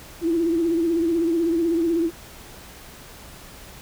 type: tone with vibrato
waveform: sine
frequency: 333.8 Hz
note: E4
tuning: 22 cents sharp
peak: -18 dBFS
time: 0.21-2.11 s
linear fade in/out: 50 ms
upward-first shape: sine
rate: 16 Hz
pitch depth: 63 cents each way
effects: added 60 Hz sine -52 dBFS peak until 3.81 s + pink hiss -43 dBFS RMS until 3.81 s